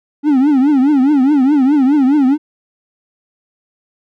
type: tone with vibrato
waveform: triangle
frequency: 277.8 Hz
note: C#4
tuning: 4 cents sharp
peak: -6 dBFS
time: 0.23-2.38 s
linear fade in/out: 50 ms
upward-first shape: triangle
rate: 4.8 Hz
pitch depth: 190 cents each way
effects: none